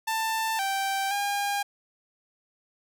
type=tone with pitch steps; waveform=sawtooth; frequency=889 / 781 / 808 Hz; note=A5 / G5 / G#5; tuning=+18 / -7 / -48 cents; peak=-22 dBFS; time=0.07-1.63 s; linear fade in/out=10 ms; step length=520 ms; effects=none